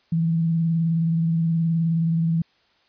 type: tone with vibrato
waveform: sine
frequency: 164.81 Hz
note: E3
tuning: in tune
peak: -18 dBFS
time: 0.12-2.42 s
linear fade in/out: 5 ms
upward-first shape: sine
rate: 19 Hz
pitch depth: 32 cents each way
effects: white hiss -62 dBFS RMS until 2.88 s + resampled to 11025 Hz